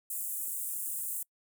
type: high-pass noise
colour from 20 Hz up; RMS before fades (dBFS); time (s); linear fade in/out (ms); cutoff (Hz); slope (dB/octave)
pink; -36; 0.1-1.23; 5; 8000; 48
effects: noise-tail reverb RT60 0.1 s tail -26 dB re dry